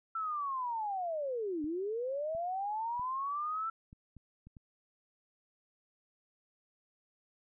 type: linear two-way sweep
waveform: sine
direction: down then up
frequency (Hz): 1341 to 289.5 to 1341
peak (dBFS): -33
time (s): 0.15-3.7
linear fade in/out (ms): 5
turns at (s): 1.63
type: clicks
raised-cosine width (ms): 5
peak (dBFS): -40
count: 7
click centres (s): 1.643 / 2.35 / 2.996 / 3.929 / 4.167 / 4.47 / 4.568
effects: none